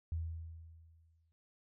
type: tone with exponential decay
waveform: sine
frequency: 81.8 Hz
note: E2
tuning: 13 cents flat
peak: -33 dBFS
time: 0.12-1.32 s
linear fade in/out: 0 ms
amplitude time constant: 260 ms
effects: none